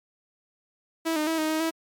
sawtooth tone with pitch steps, 326.1 / 305.7 / 324.2 / 312 / 314.7 / 325.3 Hz, E4 / D#4 / E4 / D#4 / D#4 / E4, -19 / -30 / -29 / +5 / +20 / -23 cents, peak -20 dBFS, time 1.05-1.71 s, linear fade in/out 20 ms, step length 110 ms, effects MP3 96 kbps

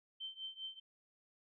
sine tone with tremolo, 3106 Hz, G7, 17 cents flat, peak -40 dBFS, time 0.2-0.8 s, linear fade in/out 10 ms, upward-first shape triangle, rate 5 Hz, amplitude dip 95%, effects none

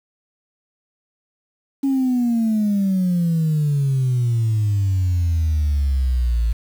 sine exponential sweep, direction down, 277.2 to 55 Hz, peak -14 dBFS, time 1.83-6.53 s, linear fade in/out 10 ms, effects tanh soft clip ceiling -13 dBFS + 7-bit

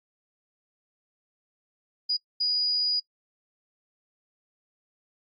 sine tone bursts at uneven times, 4908 Hz, D#8, 25 cents flat, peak -23 dBFS, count 2, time 2.09-2.17 / 2.4-3 s, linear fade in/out 10 ms, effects noise-tail reverb RT60 0.1 s tail -20 dB re dry + AAC 48 kbps

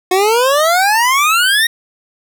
25% pulse exponential sweep, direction up, 360.8 to 1891 Hz, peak -6 dBFS, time 0.11-1.67 s, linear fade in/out 5 ms, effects none

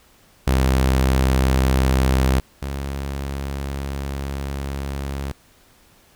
sawtooth tone pair in turn, 65.6 / 68.91 Hz, C2 / C#2, +5 / -10 cents, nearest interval minor second, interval 85 cents, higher second, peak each -11 / -21 dBFS, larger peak first, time 0.47-2.4 / 2.62-5.32 s, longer second, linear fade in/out 5 ms, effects pink hiss -54 dBFS RMS until 6.15 s

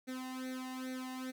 sawtooth tone with flanger, 257.6 Hz, C4, 27 cents flat, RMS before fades -42 dBFS, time 0.07-1.32 s, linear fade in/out 20 ms, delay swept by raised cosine 0.49 to 1.08 ms, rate 2.4 Hz, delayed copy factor +0.9, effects 12-bit

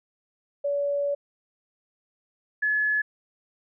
sine tone pair in turn, 570 / 1708.1 Hz, C#5 / G#6, +48 / +48 cents, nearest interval octave + perfect fifth, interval 1900 cents, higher second, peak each -23 / -21 dBFS, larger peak second, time 0.64-1.15 / 2.62-3.02 s, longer first, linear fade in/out 10 ms, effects none

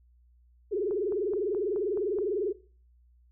sine tone with vibrato, 392 Hz, G4, in tune, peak -26 dBFS, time 0.71-2.53 s, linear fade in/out 20 ms, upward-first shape triangle, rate 20 Hz, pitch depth 240 cents each way
click train, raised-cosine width 1 ms, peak -32 dBFS, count 7, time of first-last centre 0.91-2.187 s, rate 4.7 Hz
effects noise-tail reverb RT60 0.4 s tail -19 dB re dry + added 60 Hz sine -58 dBFS peak until 3.31 s

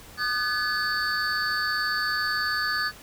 triangle tone cluster, 1222 / 1515 / 1710 / 4527 Hz, D#6 / F#6 / A6 / C#8, -32 / +40 / -50 / +36 cents, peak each -29 / -29 / -26 / -29 dBFS, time 0.17-2.92 s, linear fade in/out 50 ms, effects pink hiss -47 dBFS RMS until 3.02 s

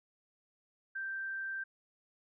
sine tone, 1568 Hz, G6, in tune, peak -36 dBFS, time 0.95-1.64 s, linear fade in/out 10 ms, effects none

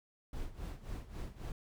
brown noise with tremolo, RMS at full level -40 dBFS, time 0.33-1.52 s, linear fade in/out 2 ms, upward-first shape sine, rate 3.7 Hz, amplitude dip 80%, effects none

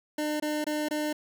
25% pulse tone bursts, 301.7 Hz, D4, 47 cents sharp, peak -24 dBFS, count 4, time 0.18-1.129 s, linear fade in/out 5 ms, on 220 ms, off 23 ms, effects none

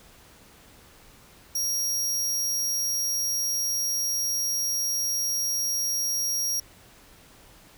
sawtooth tone, 5640 Hz, F8, 16 cents sharp, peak -22 dBFS, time 1.55-6.6 s, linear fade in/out 5 ms, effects pink hiss -53 dBFS RMS until 7.77 s

